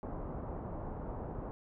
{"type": "low-pass noise", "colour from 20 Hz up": "pink", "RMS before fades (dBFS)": -41, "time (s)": [0.03, 1.51], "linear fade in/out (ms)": 0, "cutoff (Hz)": 1000, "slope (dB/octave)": 24, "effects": []}